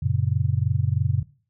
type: chord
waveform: sine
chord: F# major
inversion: none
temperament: just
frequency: 92.5 / 115.62 / 138.75 Hz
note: F#2 / A#2 / C#3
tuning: 0 / -14 / +2 cents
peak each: -24 dBFS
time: 0.02-1.23 s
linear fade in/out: 10 ms
effects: noise-tail reverb RT60 0.4 s tail -18 dB re dry